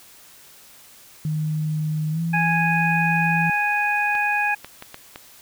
sine tone with pitch glide, 154.5 to 166.55 Hz, D#3 to E3, -12 to +18 cents, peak -21 dBFS, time 1.25-3.5 s, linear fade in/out 2 ms, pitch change +130 cents, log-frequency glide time 2.11-2.21 s
harmonic tone, 829 Hz, G#5, 3 cents flat, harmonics 1 / 2 / 3, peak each -23 / -23 / -23 dBFS, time 2.33-4.55 s, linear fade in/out 10 ms
clicks, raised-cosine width 0.3 ms, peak -19 dBFS, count 5, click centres 4.152 / 4.646 / 4.824 / 4.944 / 5.159 s
effects white hiss -48 dBFS RMS until 5.41 s

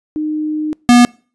sine / square tone pair in turn, 306.4 / 242.4 Hz, D#4 / B3, -27 / -32 cents, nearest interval major third, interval 405 cents, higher first, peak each -16 / -5 dBFS, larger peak second, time 0.16-0.73 / 0.89-1.05 s, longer first, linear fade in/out 0 ms, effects noise-tail reverb RT60 0.4 s tail -26 dB re dry + resampled to 24000 Hz

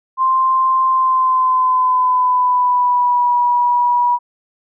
sine tone with pitch glide, 1046.5 to 970.8 Hz, C6 to B5, 0 to -30 cents, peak -11 dBFS, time 0.17-4.19 s, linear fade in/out 50 ms, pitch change -130 cents, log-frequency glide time 0.88-3.35 s, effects none

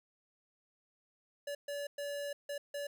square tone bursts at uneven times, 573 Hz, D5, 43 cents flat, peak -38 dBFS, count 5, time 1.47-1.55 / 1.68-1.87 / 1.98-2.33 / 2.49-2.58 / 2.74-2.87 s, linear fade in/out 5 ms, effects none

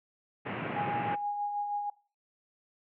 pink band-pass noise, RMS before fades -36 dBFS, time 0.45-1.16 s, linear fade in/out 20 ms, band 110 to 2700 Hz, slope 48 dB/octave
sine tone with tremolo, 822 Hz, G#5, 18 cents flat, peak -29 dBFS, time 0.76-1.9 s, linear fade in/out 5 ms, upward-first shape sine, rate 6.3 Hz, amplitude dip 40%
effects noise-tail reverb RT60 0.4 s tail -23 dB re dry

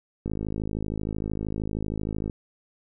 click train, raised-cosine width 3 ms, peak -17 dBFS, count 109, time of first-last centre 0.26-2.298 s, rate 53 Hz, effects none

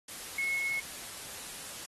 sine tone in noise, 2183 Hz, C#7, 27 cents flat, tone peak -29 dBFS, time 0.38-0.8 s, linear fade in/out 5 ms, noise white, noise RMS -43 dBFS, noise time 0.08-1.86 s, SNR +11 dB, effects AAC 32 kbps

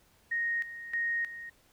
sine tone with tremolo, 1864.7 Hz, A#6, in tune, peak -28 dBFS, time 0.31-1.5 s, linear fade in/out 10 ms, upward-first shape square, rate 1.6 Hz, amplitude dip 75%, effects pink hiss -65 dBFS RMS until 1.72 s

